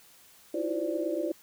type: tone cluster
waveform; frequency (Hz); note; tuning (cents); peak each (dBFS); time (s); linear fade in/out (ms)
sine; 315.7 / 332.6 / 361.1 / 518 / 583; D#4 / E4 / F#4 / C5 / D5; +25 / +16 / -42 / -17 / -13; -38 / -32 / -36 / -36 / -33; 0.54-1.32; 5
effects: white hiss -57 dBFS RMS until 1.42 s